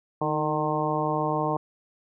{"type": "harmonic tone with a mistuned harmonic", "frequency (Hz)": 152.2, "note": "D#3", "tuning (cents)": -38, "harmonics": [1, 2, 3, 4, 5, 6, 7], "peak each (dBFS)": [-31, -31, -31, -31, -31, -31, -31], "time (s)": [0.21, 1.57], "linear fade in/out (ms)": 5, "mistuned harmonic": 2, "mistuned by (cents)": 46, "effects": []}